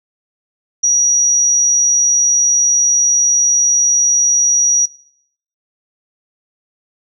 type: tone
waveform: sine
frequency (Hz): 5780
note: F#8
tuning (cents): -41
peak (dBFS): -9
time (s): 0.83-4.86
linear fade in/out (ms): 10
effects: noise-tail reverb RT60 0.7 s tail -24 dB re dry